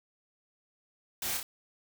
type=noise with echo; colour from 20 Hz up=white; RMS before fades=-35 dBFS; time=1.22-1.37 s; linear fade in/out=2 ms; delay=30 ms; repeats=2; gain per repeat=-3 dB; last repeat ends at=1.43 s; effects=none